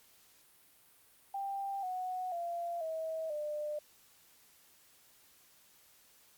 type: tone with pitch steps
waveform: sine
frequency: 790 / 737.1 / 687.7 / 641.7 / 598.7 Hz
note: G5 / F#5 / F5 / E5 / D5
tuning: +13 / -7 / -27 / -47 / +33 cents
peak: -35 dBFS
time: 1.34-3.79 s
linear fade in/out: 5 ms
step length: 490 ms
effects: white hiss -64 dBFS RMS until 6.37 s + Opus 48 kbps